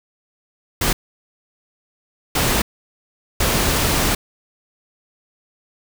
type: noise bursts at uneven times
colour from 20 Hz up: pink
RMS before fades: -18 dBFS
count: 3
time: 0.81-0.93 / 2.35-2.62 / 3.4-4.15 s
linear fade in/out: 5 ms
effects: none